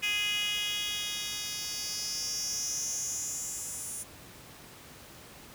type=tone with high-pass filter sweep; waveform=10% pulse; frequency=415.3 Hz; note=G#4; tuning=in tune; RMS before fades=-34 dBFS; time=0.02-4.04 s; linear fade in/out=20 ms; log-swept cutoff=2600 to 8900 Hz; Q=4.7; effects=pink hiss -50 dBFS RMS until 5.54 s + high-pass 60 Hz 12 dB/octave